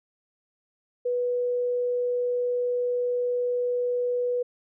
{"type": "tone", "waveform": "sine", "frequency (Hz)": 490.6, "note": "B4", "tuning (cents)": -12, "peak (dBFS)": -23, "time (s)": [1.05, 4.43], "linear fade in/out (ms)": 10, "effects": []}